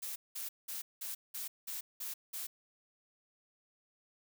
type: noise bursts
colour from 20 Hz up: blue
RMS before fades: -41 dBFS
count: 8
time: 0.02-2.47 s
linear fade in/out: 10 ms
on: 140 ms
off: 190 ms
effects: none